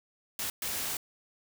white noise bursts at uneven times, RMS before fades -34 dBFS, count 2, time 0.39-0.5 / 0.62-0.97 s, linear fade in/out 2 ms, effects none

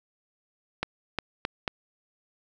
clicks, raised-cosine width 0.3 ms, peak -11 dBFS, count 4, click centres 0.83 / 1.187 / 1.451 / 1.678 s, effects none

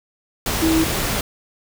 sine tone in noise, 322.5 Hz, E4, 38 cents flat, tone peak -15 dBFS, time 0.62-0.84 s, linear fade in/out 2 ms, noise pink, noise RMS -22 dBFS, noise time 0.46-1.21 s, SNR +4 dB, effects none

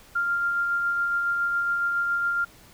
sine tone with tremolo, 1395 Hz, F6, 2 cents flat, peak -21 dBFS, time 0.15-2.45 s, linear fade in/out 10 ms, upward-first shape sine, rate 7.2 Hz, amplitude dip 25%, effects pink hiss -52 dBFS RMS until 2.73 s

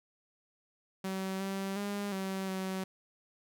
sawtooth tone with pitch steps, 190.6 / 194.2 / 202.8 / 191.6 / 189.2 Hz, G3 / G3 / G#3 / G3 / F#3, -48 / -16 / -41 / -39 / +39 cents, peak -30 dBFS, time 1.04-2.84 s, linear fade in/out 5 ms, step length 360 ms, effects none

